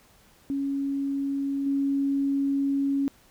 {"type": "tone with level steps", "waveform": "sine", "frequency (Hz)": 277.2, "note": "C#4", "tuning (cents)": 0, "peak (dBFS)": [-25, -22], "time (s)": [0.5, 3.08], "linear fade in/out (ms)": 0, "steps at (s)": 1.66, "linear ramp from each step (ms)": 5, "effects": ["pink hiss -58 dBFS RMS until 3.3 s"]}